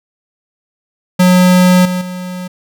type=tone with level steps; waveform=square; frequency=181.6 Hz; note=F#3; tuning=32 cents flat; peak=-6 / -15 / -22 dBFS; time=1.19-2.48 s; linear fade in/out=10 ms; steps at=1.85 / 2.01 s; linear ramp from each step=5 ms; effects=none